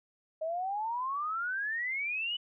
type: exponential sweep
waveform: sine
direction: up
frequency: 622.3 to 3001 Hz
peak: -31 dBFS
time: 0.41-2.37 s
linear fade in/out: 10 ms
effects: none